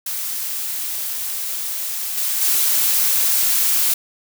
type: noise with level steps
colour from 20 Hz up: blue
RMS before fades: -25 / -21 / -17 dBFS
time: 0.06-3.94 s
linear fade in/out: 5 ms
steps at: 2.17 / 2.41 s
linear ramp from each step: 5 ms
effects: none